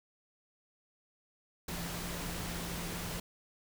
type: tone in noise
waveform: sine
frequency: 171.7 Hz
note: F3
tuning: 29 cents flat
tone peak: -43 dBFS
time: 1.68-3.2 s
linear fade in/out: 5 ms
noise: pink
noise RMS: -40 dBFS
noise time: 1.68-3.2 s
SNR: -6 dB
effects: none